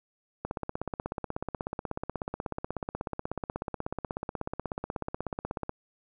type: click train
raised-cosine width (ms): 1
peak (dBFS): -18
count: 87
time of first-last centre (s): 0.45-5.694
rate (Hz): 16.4
effects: none